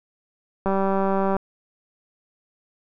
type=click train; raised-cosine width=1 ms; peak=-10 dBFS; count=138; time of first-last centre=0.66-1.366 s; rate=194 Hz; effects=none